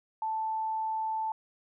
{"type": "tone", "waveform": "sine", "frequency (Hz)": 880, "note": "A5", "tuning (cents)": 0, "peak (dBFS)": -29, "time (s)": [0.22, 1.32], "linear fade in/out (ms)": 2, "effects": []}